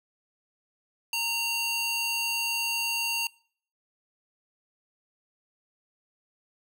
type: tone with high-pass filter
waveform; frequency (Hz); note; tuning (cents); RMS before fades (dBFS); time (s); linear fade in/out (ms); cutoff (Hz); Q
square; 922; A#5; -19; -29; 1.13-3.27; 2; 2500; 1.4
effects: noise-tail reverb RT60 0.5 s tail -23 dB re dry